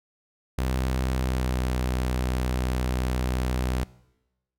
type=tone with pitch glide; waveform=sawtooth; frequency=64.3 to 62.87 Hz; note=C2 to B1; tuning=-30 to +32 cents; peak=-20 dBFS; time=0.58-3.84 s; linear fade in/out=5 ms; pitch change=-38 cents; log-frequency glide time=1.12-1.61 s; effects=noise-tail reverb RT60 1.0 s tail -22 dB re dry